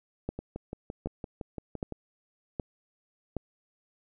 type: two click trains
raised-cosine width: 2 ms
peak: -23 / -18 dBFS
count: 10 / 5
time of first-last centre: 0.39-1.923 / 0.29-3.367 s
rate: 5.87 / 1.3 Hz
effects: none